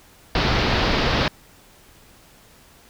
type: low-pass noise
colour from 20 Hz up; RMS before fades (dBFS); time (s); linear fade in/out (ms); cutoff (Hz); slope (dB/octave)
pink; -20; 0.35-1.28; 2; 5000; 48
effects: pink hiss -51 dBFS RMS until 2.89 s